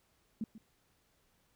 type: tone with echo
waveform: sine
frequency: 220 Hz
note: A3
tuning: in tune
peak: -33 dBFS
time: 0.41-0.44 s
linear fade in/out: 2 ms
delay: 140 ms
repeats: 1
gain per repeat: -14 dB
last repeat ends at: 0.58 s
effects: pink hiss -73 dBFS RMS until 1.55 s